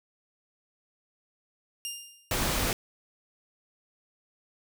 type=tone with exponential decay; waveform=15% pulse; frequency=2807 Hz; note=F7; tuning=8 cents sharp; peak=-24 dBFS; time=1.85-2.41 s; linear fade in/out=0 ms; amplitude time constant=120 ms
type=noise; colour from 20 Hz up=pink; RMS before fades=-28 dBFS; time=2.31-2.73 s; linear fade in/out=2 ms
effects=none